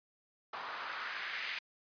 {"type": "noise with band-pass filter sweep", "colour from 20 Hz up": "white", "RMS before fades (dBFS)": -41, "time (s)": [0.53, 1.59], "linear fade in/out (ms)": 5, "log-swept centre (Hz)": [980, 2300], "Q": 2.2, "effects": ["resampled to 11025 Hz"]}